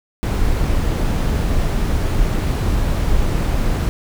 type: noise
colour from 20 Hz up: brown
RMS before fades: -17 dBFS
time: 0.23-3.89 s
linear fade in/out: 0 ms
effects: none